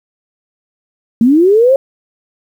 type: linear sweep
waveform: sine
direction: up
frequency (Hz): 218.7 to 554.4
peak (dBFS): -5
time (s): 1.21-1.76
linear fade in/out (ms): 2
effects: 7-bit